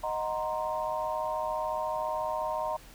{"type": "chord", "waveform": "sine", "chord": "C half-diminished seventh", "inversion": "first", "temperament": "equal", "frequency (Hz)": [622.3, 740, 932.3, 1046.5], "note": ["Eb5", "Gb5", "Bb5", "C6"], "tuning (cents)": [0, 0, 0, 0], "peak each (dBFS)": [-33, -38, -33, -37], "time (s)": [0.03, 2.77], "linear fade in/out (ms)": 10, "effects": ["added 42 Hz sine -53 dBFS peak until 2.94 s", "pink hiss -53 dBFS RMS until 2.94 s"]}